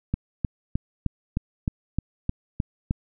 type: click train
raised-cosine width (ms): 5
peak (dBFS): -11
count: 10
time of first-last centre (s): 0.14-2.909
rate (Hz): 3.25
effects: none